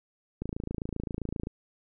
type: click train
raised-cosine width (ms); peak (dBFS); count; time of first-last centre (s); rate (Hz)
3; -20; 30; 0.42-1.471; 27.6
effects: none